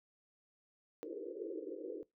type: band-pass noise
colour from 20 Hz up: pink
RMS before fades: -44 dBFS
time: 1.03-2.03 s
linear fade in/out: 0 ms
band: 310 to 510 Hz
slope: 96 dB/octave
effects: noise-tail reverb RT60 0.2 s tail -22 dB re dry